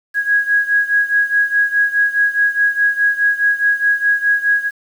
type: beating tone pair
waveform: sine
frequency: 1653 / 1657.8 Hz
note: G#6 / G#6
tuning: -9 / -4 cents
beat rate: 4.8 Hz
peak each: -14 / -17 dBFS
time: 0.14-4.71 s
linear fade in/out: 50 ms
effects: 7-bit